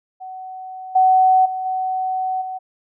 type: tone with level steps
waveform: sine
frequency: 750 Hz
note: F#5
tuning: 23 cents sharp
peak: -30 / -10 / -22 / -19 / -25 dBFS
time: 0.2-2.59 s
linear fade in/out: 20 ms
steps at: 0.95 / 1.45 / 1.65 / 2.41 s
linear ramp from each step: 10 ms
effects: none